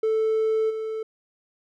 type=tone with level steps; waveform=triangle; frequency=440 Hz; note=A4; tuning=in tune; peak=-17 / -25 dBFS; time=0.03-1.03 s; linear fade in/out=5 ms; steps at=0.69 s; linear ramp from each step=20 ms; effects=tanh soft clip ceiling -14 dBFS